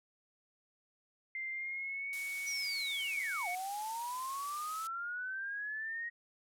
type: tone with pitch glide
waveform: sine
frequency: 2093 to 2230 Hz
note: C7 to C#7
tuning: 0 to +10 cents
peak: -37 dBFS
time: 1.35-3.55 s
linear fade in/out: 2 ms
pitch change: +110 cents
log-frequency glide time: 1.52-2.1 s
type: noise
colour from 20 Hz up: blue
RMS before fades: -44 dBFS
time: 2.13-4.87 s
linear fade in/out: 0 ms
type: linear two-way sweep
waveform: sine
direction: down then up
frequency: 5950 to 698.5 to 1890 Hz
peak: -37 dBFS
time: 2.46-6.1 s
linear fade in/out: 20 ms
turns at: 3.48 s
effects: low-pass 11000 Hz 12 dB/octave